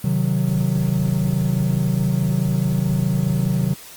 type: chord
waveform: triangle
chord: C diminished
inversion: none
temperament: equal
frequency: 130.81 / 155.56 / 185 Hz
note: C3 / Eb3 / Gb3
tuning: 0 / 0 / 0 cents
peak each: -19 / -20 / -19 dBFS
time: 0.04-3.74 s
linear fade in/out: 5 ms
effects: white hiss -40 dBFS RMS until 3.96 s + Opus 24 kbps